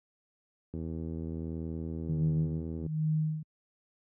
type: click train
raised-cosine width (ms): 3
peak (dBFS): -25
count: 173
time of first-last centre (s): 0.74-2.863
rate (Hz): 81
type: tone with tremolo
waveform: sine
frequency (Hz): 155.56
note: D#3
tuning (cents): 0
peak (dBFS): -25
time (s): 2.09-3.43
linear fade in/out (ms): 5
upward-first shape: sine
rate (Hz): 1.2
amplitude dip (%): 100
effects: high-pass 60 Hz 12 dB/octave